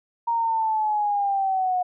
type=linear sweep; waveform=sine; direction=down; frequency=937 to 722 Hz; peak=-20 dBFS; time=0.27-1.83 s; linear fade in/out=10 ms; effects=none